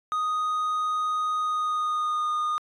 triangle tone with pitch glide, 1244.5 to 1225.2 Hz, D#6 to D#6, 0 to -27 cents, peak -22 dBFS, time 0.12-2.58 s, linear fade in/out 0 ms, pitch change -27 cents, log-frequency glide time 1.38-2.3 s, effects resampled to 24000 Hz

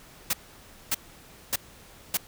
white noise bursts, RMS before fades -25 dBFS, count 4, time 0.3-2.172 s, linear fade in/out 5 ms, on 33 ms, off 580 ms, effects pink hiss -51 dBFS RMS until 2.27 s

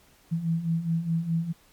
sine beating tone pair, 162.2 / 167 Hz, E3 / E3, -28 / +23 cents, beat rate 4.8 Hz, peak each -30 / -25 dBFS, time 0.31-1.53 s, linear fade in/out 20 ms, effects pink hiss -59 dBFS RMS until 1.72 s + MP3 96 kbps

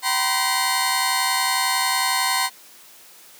25% pulse tone cluster, 769 / 960 / 1031 / 3670 / 4282 Hz, G5 / B5 / C6 / A#7 / C8, -33 / -49 / -26 / -28 / +39 cents, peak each -23 / -22 / -20 / -27 / -20 dBFS, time 0.02-2.5 s, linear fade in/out 50 ms, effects white hiss -47 dBFS RMS until 3.39 s + high-pass 200 Hz 12 dB/octave

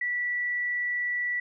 sine tone, 1956 Hz, B6, 17 cents flat, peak -26 dBFS, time 0.01-1.4 s, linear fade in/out 5 ms, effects none

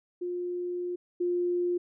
sine tone pair in turn, 354.9 / 353 Hz, F4 / F4, +28 / +19 cents, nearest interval unison, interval 9 cents, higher first, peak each -30 / -25 dBFS, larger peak second, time 0.21-0.96 / 1.2-1.78 s, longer first, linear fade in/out 10 ms, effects none

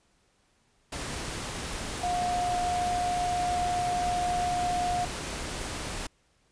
sine tone in noise, 714 Hz, F5, 38 cents sharp, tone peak -26 dBFS, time 2.03-5.05 s, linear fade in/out 5 ms, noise pink, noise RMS -35 dBFS, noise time 0.92-6.07 s, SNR +6 dB, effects pink hiss -68 dBFS RMS until 6.51 s + resampled to 22050 Hz

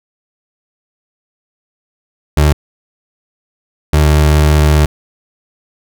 30% pulse tone pair in turn, 74.5 / 75.45 Hz, D2 / D2, +25 / +47 cents, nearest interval unison, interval 22 cents, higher second, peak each -4 dBFS, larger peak neither, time 2.37-2.53 / 3.93-4.86 s, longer second, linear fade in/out 5 ms, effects none

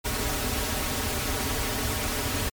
pink noise with comb filter, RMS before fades -28 dBFS, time 0.04-2.5 s, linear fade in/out 20 ms, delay 5.8 ms, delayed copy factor -1, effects MP3 96 kbps

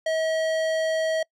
sine tone with tanh clipping, 640 Hz, D#5, 49 cents sharp, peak -24 dBFS, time 0.06-1.23 s, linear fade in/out 5 ms, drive 18 dB, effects noise-tail reverb RT60 0.1 s tail -26 dB re dry

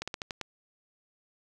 slowing click train, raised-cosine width 0.2 ms, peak -17 dBFS, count 6, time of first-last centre 0.02-0.413 s, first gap 56 ms, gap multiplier 1.17, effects none

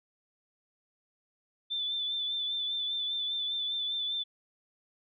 sine tone with vibrato, 3520 Hz, A7, in tune, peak -30 dBFS, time 1.7-4.24 s, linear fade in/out 20 ms, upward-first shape sine, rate 5 Hz, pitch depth 31 cents each way, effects none

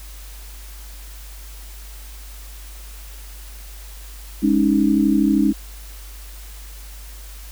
sine chord, Ab suspended fourth, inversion none, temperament equal with one note detuned, 207.7 / 278.5 / 311.1 Hz, Ab3 / Db4 / Eb4, 0 / +8 / 0 cents, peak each -18 dBFS, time 4.42-5.53 s, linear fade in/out 20 ms, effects added 50 Hz sine -35 dBFS peak until 7.51 s + white hiss -43 dBFS RMS until 7.51 s

